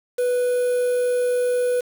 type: tone with quantisation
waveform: triangle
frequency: 493.9 Hz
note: B4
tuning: in tune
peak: -16 dBFS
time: 0.18-1.81 s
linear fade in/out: 10 ms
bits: 6
effects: none